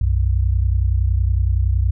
sine tone pair together, 61.74 / 92.5 Hz, B1 / F#2, 0 / 0 cents, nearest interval perfect fifth, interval 700 cents, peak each -16 / -18 dBFS, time 0.01-1.91 s, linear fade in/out 5 ms, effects none

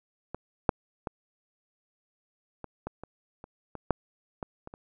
clicks, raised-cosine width 1 ms, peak -21 / -6 / -18 / -24 / -20 / -26 / -29 / -24 / -8 / -20 / -27 / -29 dBFS, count 12, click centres 0.346 / 0.692 / 1.072 / 2.643 / 2.87 / 3.036 / 3.441 / 3.753 / 3.907 / 4.428 / 4.674 / 4.739 s, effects none

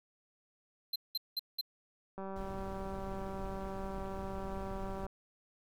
square tone bursts, 4106 Hz, C8, 33 cents flat, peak -33 dBFS, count 4, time 0.93-1.612 s, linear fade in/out 5 ms, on 28 ms, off 190 ms
click train, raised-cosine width 1 ms, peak -30 dBFS, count 558, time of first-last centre 2.18-5.066 s, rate 193 Hz
brown noise, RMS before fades -45 dBFS, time 2.36-5.06 s, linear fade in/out 0 ms
effects none

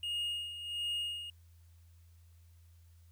triangle tone with tremolo, 2855 Hz, F7, 37 cents sharp, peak -31 dBFS, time 0.03-1.3 s, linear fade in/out 2 ms, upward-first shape sine, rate 1.4 Hz, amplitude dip 65%, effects added 84 Hz sine -57 dBFS peak until 3.11 s + white hiss -73 dBFS RMS until 3.11 s

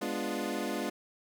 25% pulse chord, G# diminished seventh, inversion none, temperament equal with one note detuned, 206.9 / 246.9 / 293.7 / 349.2 Hz, G#3 / B3 / D4 / F4, -6 / 0 / 0 / 0 cents, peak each -34 dBFS, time 0.01-0.9 s, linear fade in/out 10 ms, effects none

